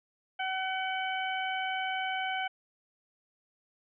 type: harmonic tone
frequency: 756 Hz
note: F#5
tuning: 37 cents sharp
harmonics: 1 / 2 / 3 / 4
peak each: -33 / -36 / -38 / -39 dBFS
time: 0.39-2.48 s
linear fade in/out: 10 ms
effects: none